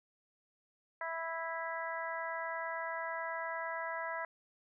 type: harmonic tone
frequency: 329 Hz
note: E4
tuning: 3 cents flat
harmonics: 2 / 3 / 4 / 5 / 6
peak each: -42 / -41 / -45 / -43 / -44 dBFS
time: 1.01-4.25 s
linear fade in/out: 2 ms
effects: none